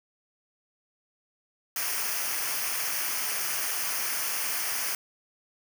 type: noise with comb filter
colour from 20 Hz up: white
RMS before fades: -30 dBFS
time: 1.76-4.95 s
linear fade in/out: 2 ms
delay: 0.26 ms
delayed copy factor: -0.7
effects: none